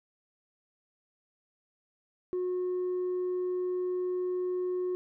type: tone with tanh clipping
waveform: triangle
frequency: 363.4 Hz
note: F#4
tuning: 31 cents flat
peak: -29 dBFS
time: 2.33-4.95 s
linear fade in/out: 0 ms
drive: 6 dB
effects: none